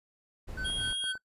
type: noise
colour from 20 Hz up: brown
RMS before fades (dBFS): -40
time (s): 0.47-0.93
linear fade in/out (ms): 20
type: tone with tremolo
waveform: triangle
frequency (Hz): 1518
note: F#6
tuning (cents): +44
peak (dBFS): -32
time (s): 0.57-1.18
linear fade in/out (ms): 5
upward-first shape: sine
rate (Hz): 4.2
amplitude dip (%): 95
type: tone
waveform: square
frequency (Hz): 3264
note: G#7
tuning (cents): -31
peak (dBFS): -32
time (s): 0.64-1.13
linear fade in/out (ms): 20
type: click train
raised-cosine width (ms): 1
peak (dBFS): -35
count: 5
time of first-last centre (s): 0.7-1.154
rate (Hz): 8.81
effects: noise-tail reverb RT60 0.1 s tail -19 dB re dry + resampled to 32000 Hz